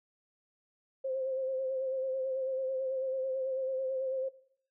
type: tone with vibrato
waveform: sine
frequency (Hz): 526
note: C5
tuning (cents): +9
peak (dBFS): -31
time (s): 1.04-4.29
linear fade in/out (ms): 10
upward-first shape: sine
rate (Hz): 9.1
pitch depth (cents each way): 35
effects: noise-tail reverb RT60 0.6 s tail -18 dB re dry